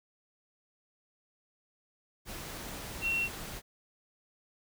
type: tone in noise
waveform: sine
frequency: 2726 Hz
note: F7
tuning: 43 cents flat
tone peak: -28 dBFS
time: 3.01-3.29 s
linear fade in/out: 50 ms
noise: pink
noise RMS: -42 dBFS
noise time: 2.25-3.62 s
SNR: +11 dB
effects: none